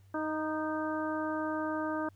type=harmonic tone with a mistuned harmonic; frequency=311.1 Hz; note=D#4; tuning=in tune; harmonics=1 / 2 / 3 / 4 / 5; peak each=-34 / -37 / -39 / -40 / -41 dBFS; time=0.14-2.09 s; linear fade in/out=5 ms; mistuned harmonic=4; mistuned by=-23 cents; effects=added 97 Hz sine -56 dBFS peak until 2.15 s + pink hiss -71 dBFS RMS until 2.15 s